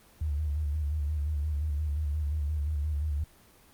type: tone with vibrato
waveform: sine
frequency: 74.7 Hz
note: D2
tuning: 30 cents sharp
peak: -27 dBFS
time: 0.21-3.24 s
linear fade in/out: 5 ms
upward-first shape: square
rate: 5.7 Hz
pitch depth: 58 cents each way
effects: pink hiss -58 dBFS RMS until 3.73 s + Opus 24 kbps